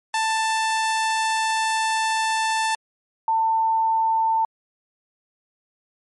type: tone pair in turn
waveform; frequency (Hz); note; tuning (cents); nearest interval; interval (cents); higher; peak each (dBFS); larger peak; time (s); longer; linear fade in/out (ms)
sawtooth / sine; 885 / 894.8; A5 / A5; +10 / +29; unison; 19; second; -16 / -17; first; 0.14-2.75 / 3.28-4.45; first; 2
effects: MP3 48 kbps